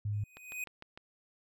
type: tone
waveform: sine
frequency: 103.83 Hz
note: G#2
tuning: in tune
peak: -31 dBFS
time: 0.05-0.24 s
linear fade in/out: 5 ms
type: tone with exponential growth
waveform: square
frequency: 2498 Hz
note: D#7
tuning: 6 cents sharp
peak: -34 dBFS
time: 0.13-0.64 s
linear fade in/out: 2 ms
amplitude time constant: 110 ms
type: click train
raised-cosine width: 0.3 ms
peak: -31 dBFS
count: 5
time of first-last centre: 0.37-0.975 s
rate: 6.61 Hz
effects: none